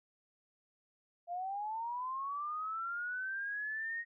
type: linear sweep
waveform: sine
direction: up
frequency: 681 to 1878 Hz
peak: -36 dBFS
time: 1.27-4.05 s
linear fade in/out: 50 ms
effects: none